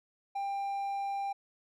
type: tone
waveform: triangle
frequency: 794 Hz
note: G5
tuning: 22 cents sharp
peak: -30 dBFS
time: 0.35-1.33 s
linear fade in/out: 10 ms
effects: none